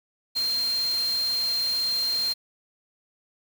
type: tone in noise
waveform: sine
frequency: 4186 Hz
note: C8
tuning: in tune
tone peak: -23 dBFS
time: 0.35-2.34 s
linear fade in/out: 20 ms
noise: white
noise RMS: -37 dBFS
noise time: 0.35-2.34 s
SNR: +11 dB
effects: none